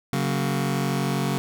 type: chord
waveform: sawtooth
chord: F# major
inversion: second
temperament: just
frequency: 138.75 / 185 / 231.2 Hz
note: C#3 / F#3 / A#3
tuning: +2 / 0 / -14 cents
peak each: -21 / -23 / -26 dBFS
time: 0.13-1.38 s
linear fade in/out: 0 ms
effects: none